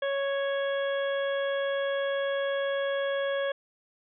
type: harmonic tone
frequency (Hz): 554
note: C#5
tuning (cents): -1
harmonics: 1 / 2 / 3 / 4 / 5 / 6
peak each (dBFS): -27 / -39 / -35 / -47 / -49 / -41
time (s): 0.02-3.52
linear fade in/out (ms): 5
effects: none